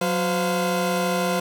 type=tone cluster; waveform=30% pulse; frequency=182.8 / 514 / 699 Hz; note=F#3 / C5 / F5; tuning=-21 / -31 / +1 cents; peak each=-22 / -22 / -25 dBFS; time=0.01-1.4 s; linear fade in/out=5 ms; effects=none